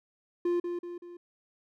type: tone with echo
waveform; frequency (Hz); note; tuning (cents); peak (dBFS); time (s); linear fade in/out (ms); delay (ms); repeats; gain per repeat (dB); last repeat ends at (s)
triangle; 349.2; F4; 0; -23; 0.45-0.6; 5; 190; 3; -6; 1.17
effects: none